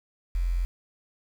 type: tone with quantisation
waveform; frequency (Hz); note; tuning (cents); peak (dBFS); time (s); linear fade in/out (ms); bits
sine; 43.49; F1; -6; -23; 0.35-0.65; 0; 8
effects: none